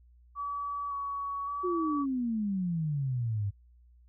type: tone with vibrato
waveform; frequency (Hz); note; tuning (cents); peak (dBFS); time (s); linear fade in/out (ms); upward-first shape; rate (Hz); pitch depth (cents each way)
sine; 1134; C#6; +39; -32; 0.35-2.06; 50; square; 0.89; 14
type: exponential sweep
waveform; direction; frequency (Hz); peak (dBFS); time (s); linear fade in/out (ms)
sine; down; 370 to 97.4; -28; 1.63-3.51; 20
effects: added 60 Hz sine -56 dBFS peak until 4.08 s